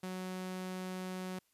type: tone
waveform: sawtooth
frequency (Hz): 185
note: F#3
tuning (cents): 0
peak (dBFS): -35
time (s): 0.03-1.39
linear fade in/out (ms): 5
effects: white hiss -75 dBFS RMS until 1.53 s + resampled to 32000 Hz

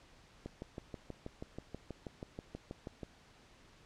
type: click train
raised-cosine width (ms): 2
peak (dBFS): -29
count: 17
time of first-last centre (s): 0.46-3.032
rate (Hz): 6.22
effects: pink hiss -62 dBFS RMS until 3.85 s + low-pass 6000 Hz 12 dB/octave

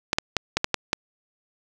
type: clicks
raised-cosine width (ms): 0.2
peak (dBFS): -3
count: 7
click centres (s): 0.131 / 0.185 / 0.367 / 0.57 / 0.644 / 0.743 / 0.931
effects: none

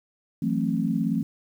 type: chord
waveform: sine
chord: F# half-diminished seventh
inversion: third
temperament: just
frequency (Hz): 166.5 / 185 / 222 / 266.4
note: E3 / F#3 / A3 / C4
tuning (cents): +18 / 0 / +16 / +31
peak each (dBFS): -28 / -29 / -26 / -28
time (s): 0.42-1.23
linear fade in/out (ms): 5
effects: 9-bit

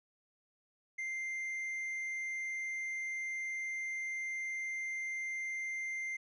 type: tone with tanh clipping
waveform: sine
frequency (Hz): 2093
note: C7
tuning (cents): 0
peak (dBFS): -37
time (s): 0.98-6.17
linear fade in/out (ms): 10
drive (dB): 4
effects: none

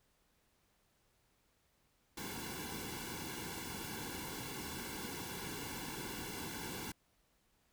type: noise with comb filter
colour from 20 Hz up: pink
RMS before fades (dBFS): -44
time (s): 2.17-6.92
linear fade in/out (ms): 5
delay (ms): 1.6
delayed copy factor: -0.9
effects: pink hiss -75 dBFS RMS until 7.72 s

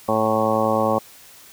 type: harmonic tone with a mistuned harmonic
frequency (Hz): 110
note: A2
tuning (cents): 0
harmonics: 1 / 2 / 3 / 4 / 5 / 6 / 7 / 8 / 9 / 10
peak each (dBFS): -31 / -25 / -29 / -27 / -21 / -30 / -25 / -28 / -31 / -25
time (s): 0.08-0.99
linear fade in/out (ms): 10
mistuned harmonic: 1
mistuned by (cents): -30
effects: white hiss -46 dBFS RMS until 1.52 s

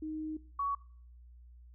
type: tone pair in turn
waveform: sine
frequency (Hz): 311.1 / 1123.5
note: D#4 / C#6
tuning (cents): 0 / +23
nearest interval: octave + minor seventh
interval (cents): 2223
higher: second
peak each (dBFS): -36 / -30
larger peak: second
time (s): 0.02-0.37 / 0.59-0.75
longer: first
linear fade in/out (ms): 5
effects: noise-tail reverb RT60 0.5 s tail -21 dB re dry + added 60 Hz sine -52 dBFS peak until 1.74 s

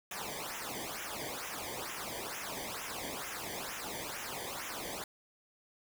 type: noise with flanger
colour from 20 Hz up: pink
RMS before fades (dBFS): -41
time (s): 0.11-5.04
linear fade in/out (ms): 2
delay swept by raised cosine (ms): 0.22 to 0.76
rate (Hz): 2.2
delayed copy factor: -0.9
effects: none

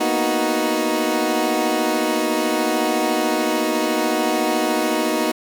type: chord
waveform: 20% pulse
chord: B major seventh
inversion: third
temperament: equal with one note detuned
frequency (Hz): 233.1 / 246.9 / 312.2 / 370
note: A#3 / B3 / D#4 / F#4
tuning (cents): 0 / 0 / +6 / 0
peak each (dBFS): -21 / -21 / -16 / -19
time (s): 0-5.32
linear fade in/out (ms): 10
effects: none

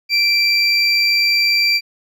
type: tone pair together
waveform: triangle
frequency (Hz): 2349 / 4713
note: D7 / D8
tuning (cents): 0 / +5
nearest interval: octave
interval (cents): 1205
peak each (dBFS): -14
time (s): 0.09-1.81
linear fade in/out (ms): 50
effects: none

